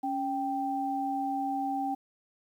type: tone pair together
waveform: sine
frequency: 277.2 / 784 Hz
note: C#4 / G5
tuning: 0 / 0 cents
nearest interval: octave + tritone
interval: 1800 cents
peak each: -33 / -30 dBFS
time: 0.03-1.95 s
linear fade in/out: 10 ms
effects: 10-bit